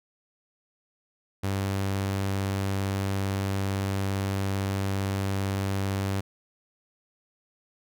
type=tone; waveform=sawtooth; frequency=97.7 Hz; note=G2; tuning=5 cents flat; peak=-22 dBFS; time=1.43-6.21 s; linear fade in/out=10 ms; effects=none